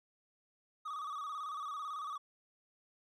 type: tone with vibrato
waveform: triangle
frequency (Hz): 1195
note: D6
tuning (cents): +30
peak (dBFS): -37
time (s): 0.85-2.18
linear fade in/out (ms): 10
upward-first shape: square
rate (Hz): 18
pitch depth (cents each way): 79
effects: none